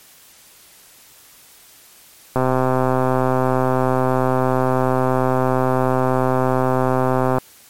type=click train; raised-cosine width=1 ms; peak=-4 dBFS; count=649; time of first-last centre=2.36-7.383 s; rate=129 Hz; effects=white hiss -47 dBFS RMS until 7.69 s + MP3 64 kbps